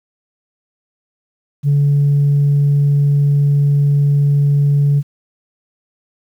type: tone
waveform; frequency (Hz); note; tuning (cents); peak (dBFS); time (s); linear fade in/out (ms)
sine; 143.1; D3; -45; -8; 1.63-5.03; 50
effects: tanh soft clip ceiling -7 dBFS + 8-bit